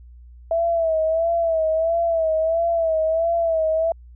sine tone with vibrato, 655 Hz, E5, 11 cents flat, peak -17 dBFS, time 0.51-3.92 s, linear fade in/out 2 ms, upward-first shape sine, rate 1.5 Hz, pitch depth 59 cents each way, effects added 60 Hz sine -41 dBFS peak until 4.15 s

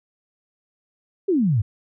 sine exponential sweep, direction down, 415.3 to 95 Hz, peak -16 dBFS, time 1.28-1.62 s, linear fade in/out 10 ms, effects none

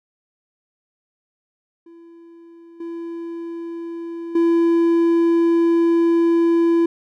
triangle tone with level steps, 336.1 Hz, E4, 34 cents sharp, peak -39 / -25 / -11 dBFS, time 1.86-6.86 s, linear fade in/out 5 ms, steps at 2.8 / 4.35 s, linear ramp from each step 5 ms, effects none

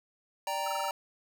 square chord, G minor, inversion second, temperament equal, 587.3 / 784 / 932.3 Hz, D5 / G5 / Bb5, 0 / 0 / 0 cents, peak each -38 / -37 / -34 dBFS, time 0.47-0.91 s, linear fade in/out 2 ms
sine tone bursts, 1318.5 Hz, E6, in tune, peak -36 dBFS, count 6, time 0.66-0.9 s, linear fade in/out 5 ms, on 20 ms, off 24 ms
effects none

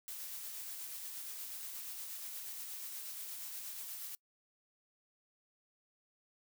blue noise with tremolo, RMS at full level -44 dBFS, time 0.08-4.15 s, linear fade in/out 0 ms, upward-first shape sine, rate 8.4 Hz, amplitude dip 25%, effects noise-tail reverb RT60 0.1 s tail -25 dB re dry

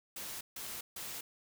white noise bursts, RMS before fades -43 dBFS, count 3, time 0.16-1.21 s, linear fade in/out 5 ms, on 250 ms, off 150 ms, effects none

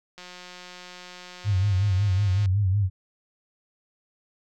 click train, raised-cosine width 0.2 ms, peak -25 dBFS, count 411, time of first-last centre 0.18-2.458 s, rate 180 Hz
sine tone with vibrato, 98 Hz, G2, in tune, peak -19 dBFS, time 1.44-2.9 s, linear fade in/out 50 ms, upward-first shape sine, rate 5.4 Hz, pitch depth 110 cents each way
effects none

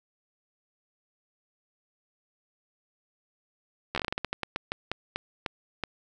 slowing click train, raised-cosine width 0.3 ms, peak -13 dBFS, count 18, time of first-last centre 3.95-5.837 s, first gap 12 ms, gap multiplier 1.24, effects none

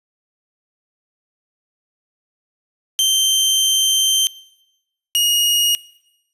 sawtooth tone pair in turn, 3128 / 2874 Hz, G7 / F7, -4 / +49 cents, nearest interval minor second, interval 147 cents, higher first, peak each -10 dBFS, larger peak neither, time 2.99-4.27 / 5.15-5.75 s, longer first, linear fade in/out 0 ms, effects noise-tail reverb RT60 0.9 s tail -22 dB re dry + resampled to 32000 Hz

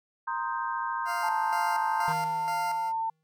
sine chord, C minor seventh, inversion third, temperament equal, 932.3 / 1046.5 / 1244.5 / 1568 Hz, Bb5 / C6 / Eb6 / G6, 0 / 0 / 0 / 0 cents, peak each -32 / -33 / -38 / -36 dBFS, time 0.27-2.13 s, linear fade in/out 10 ms
20% pulse tone with tremolo, 697 Hz, F5, 4 cents flat, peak -28 dBFS, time 1.05-2.93 s, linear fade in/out 50 ms, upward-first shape square, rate 2.1 Hz, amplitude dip 65%
sine tone with pitch glide, 880 to 898 Hz, A5 to A5, 0 to +35 cents, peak -27 dBFS, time 1.23-3.1 s, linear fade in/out 5 ms, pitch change +35 cents, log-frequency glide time 1.99-2.11 s
square tone with exponential decay, 158.3 Hz, D#3, 30 cents sharp, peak -35 dBFS, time 2.08-3.23 s, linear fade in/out 0 ms, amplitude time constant 250 ms
effects none

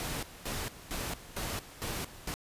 pink noise with tremolo, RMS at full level -36 dBFS, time 0-2.34 s, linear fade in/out 0 ms, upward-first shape square, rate 2.2 Hz, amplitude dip 80%, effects resampled to 32000 Hz

